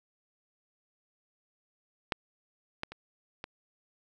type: clicks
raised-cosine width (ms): 0.3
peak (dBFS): -12 / -17 / -27 / -22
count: 4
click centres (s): 2.122 / 2.834 / 2.92 / 3.441
effects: none